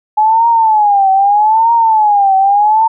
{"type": "tone with vibrato", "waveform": "sine", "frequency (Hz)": 846, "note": "G#5", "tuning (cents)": 32, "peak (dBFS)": -6, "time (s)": [0.17, 2.88], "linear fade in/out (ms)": 10, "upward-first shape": "triangle", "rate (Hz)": 0.8, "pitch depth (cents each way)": 180, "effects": []}